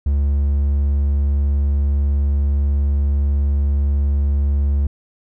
triangle tone, 70.8 Hz, C#2, 37 cents sharp, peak -12 dBFS, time 0.06-4.87 s, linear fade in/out 5 ms, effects none

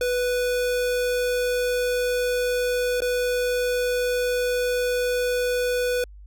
square tone with dropouts, 493.9 Hz, B4, in tune, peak -22 dBFS, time 0.01-6.04 s, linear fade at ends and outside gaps 2 ms, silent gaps 3.005-3.019 s, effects added 50 Hz sine -41 dBFS peak until 6.26 s

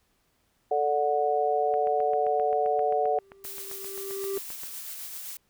sine chord, D major, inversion second, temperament just, 440.5 / 587.3 / 734.2 Hz, A4 / D5 / F#5, +2 / 0 / -14 cents, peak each -27 / -29 / -25 dBFS, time 0.71-3.19 s, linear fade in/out 5 ms
click train, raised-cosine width 0.5 ms, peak -29 dBFS, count 23, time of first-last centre 1.74-4.635 s, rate 7.6 Hz
triangle tone with exponential growth, 392 Hz, G4, in tune, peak -25 dBFS, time 2.81-4.38 s, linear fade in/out 2 ms, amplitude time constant 340 ms
blue noise with tremolo, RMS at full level -37 dBFS, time 3.44-5.37 s, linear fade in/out 2 ms, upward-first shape triangle, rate 7.7 Hz, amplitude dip 35%
effects pink hiss -70 dBFS RMS until 5.49 s

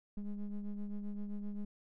triangle ring-modulated tone, 103.83 Hz, G#2, in tune, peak -32 dBFS, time 0.17-1.65 s, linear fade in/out 5 ms, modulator 100 Hz, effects none

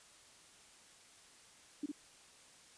sine tone with echo, 293.7 Hz, D4, in tune, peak -35 dBFS, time 1.83-1.86 s, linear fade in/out 5 ms, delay 57 ms, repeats 1, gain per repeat -3 dB, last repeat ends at 1.917 s, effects white hiss -61 dBFS RMS until 2.77 s + resampled to 22050 Hz

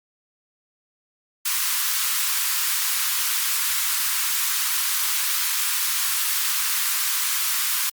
white high-pass noise, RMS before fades -23 dBFS, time 1.45-7.9 s, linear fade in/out 10 ms, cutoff 980 Hz, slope 48 dB/octave, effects Opus 48 kbps

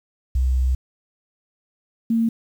sine tone pair in turn, 64 / 228.1 Hz, C2 / A#3, -38 / -37 cents, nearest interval octave + minor seventh, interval 2201 cents, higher second, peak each -16 dBFS, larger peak neither, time 0.35-0.75 / 2.1-2.29 s, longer first, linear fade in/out 5 ms, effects 8-bit

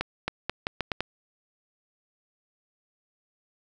accelerating click train, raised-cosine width 0.3 ms, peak -11 dBFS, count 7, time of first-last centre 0.01-1.006 s, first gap 270 ms, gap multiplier 0.8, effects none

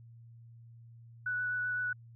sine tone with vibrato, 1480 Hz, F#6, in tune, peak -31 dBFS, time 1.26-1.93 s, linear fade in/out 5 ms, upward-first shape triangle, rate 7.8 Hz, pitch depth 13 cents each way, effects added 116 Hz sine -51 dBFS peak until 2.15 s

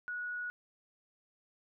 sine tone, 1461 Hz, F#6, 22 cents flat, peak -36 dBFS, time 0.08-0.5 s, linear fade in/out 0 ms, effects none

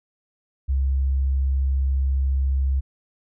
sine tone, 67.2 Hz, C2, 47 cents sharp, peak -18 dBFS, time 0.68-2.81 s, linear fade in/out 20 ms, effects none

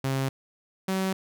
sawtooth tone pair in turn, 134.3 / 189.93 Hz, C3 / F#3, +46 / +46 cents, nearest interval tritone, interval 600 cents, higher second, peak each -21 dBFS, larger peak neither, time 0.04-0.29 / 0.88-1.13 s, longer neither, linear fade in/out 5 ms, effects none

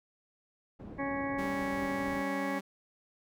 white low-pass noise, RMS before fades -46 dBFS, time 0.79-2.23 s, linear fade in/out 10 ms, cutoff 320 Hz, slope 12 dB/octave
harmonic tone, 277.2 Hz, C#4, in tune, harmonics 1 / 2 / 3 / 4 / 6 / 7 / 8, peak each -35 / -38 / -40 / -41 / -43 / -43 / -44 dBFS, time 0.98-2.6 s, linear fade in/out 20 ms
sawtooth tone, 195.9 Hz, G3, 1 cent flat, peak -34 dBFS, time 1.38-2.61 s, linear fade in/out 10 ms
effects none

